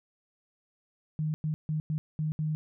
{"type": "tone bursts at uneven times", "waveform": "sine", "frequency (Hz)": 154.5, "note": "D#3", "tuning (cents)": -12, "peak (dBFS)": -27, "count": 6, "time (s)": [[1.19, 1.34], [1.44, 1.54], [1.69, 1.8], [1.9, 1.98], [2.19, 2.32], [2.39, 2.55]], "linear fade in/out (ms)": 0, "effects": []}